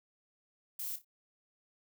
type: noise with echo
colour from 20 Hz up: violet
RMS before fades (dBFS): -39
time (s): 0.79-0.96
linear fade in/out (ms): 5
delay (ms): 29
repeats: 3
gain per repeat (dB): -11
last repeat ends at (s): 1.047
effects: none